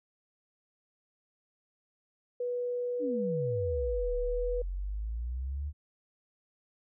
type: tone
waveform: sine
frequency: 489.5 Hz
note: B4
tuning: 15 cents flat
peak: -30 dBFS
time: 2.4-4.62 s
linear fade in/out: 5 ms
type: exponential two-way sweep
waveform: sine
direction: down then up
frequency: 316 to 34.65 to 75.4 Hz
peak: -32 dBFS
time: 2.99-5.73 s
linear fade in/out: 50 ms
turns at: 4.16 s
effects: none